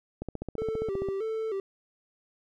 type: click train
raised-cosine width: 2 ms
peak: -21 dBFS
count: 14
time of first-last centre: 0.22-1.087 s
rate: 15 Hz
type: tone with vibrato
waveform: triangle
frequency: 415.3 Hz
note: G#4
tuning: in tune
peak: -27 dBFS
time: 0.58-1.6 s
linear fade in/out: 2 ms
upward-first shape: square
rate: 1.6 Hz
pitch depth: 110 cents each way
effects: none